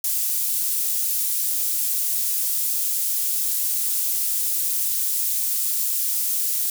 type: high-pass noise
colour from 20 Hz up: pink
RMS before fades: -23 dBFS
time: 0.04-6.7 s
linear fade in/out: 2 ms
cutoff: 11000 Hz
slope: 12 dB/octave
effects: none